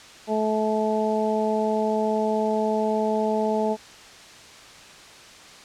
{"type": "harmonic tone", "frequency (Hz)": 216.3, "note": "A3", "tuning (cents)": -29, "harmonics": [1, 2, 3, 4], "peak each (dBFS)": [-26, -25, -26, -28], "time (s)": [0.27, 3.77], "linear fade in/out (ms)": 50, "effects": ["white hiss -45 dBFS RMS until 5.64 s", "low-pass 6000 Hz 12 dB/octave"]}